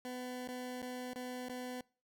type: tone with dropouts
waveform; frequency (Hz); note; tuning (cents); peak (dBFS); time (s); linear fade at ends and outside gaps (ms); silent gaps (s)
20% pulse; 250.6; B3; +25; -36; 0.05-1.81; 1; 0.475-0.486 / 0.818-0.825 / 1.133-1.159 / 1.486-1.495
effects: noise-tail reverb RT60 0.4 s tail -25 dB re dry